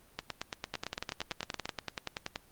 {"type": "two click trains", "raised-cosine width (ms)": 0.2, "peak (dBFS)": [-17, -17], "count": [14, 18], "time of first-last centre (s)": [[0.19, 1.656], [0.74, 2.359]], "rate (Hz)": [8.87, 10.5], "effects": ["pink hiss -62 dBFS RMS until 2.51 s", "Opus 32 kbps"]}